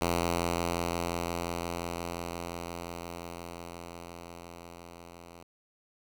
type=tone with level ramp; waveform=5% pulse; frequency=85.7 Hz; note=F2; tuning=32 cents flat; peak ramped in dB=-15 to -37 dBFS; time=0.01-5.43 s; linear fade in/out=5 ms; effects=none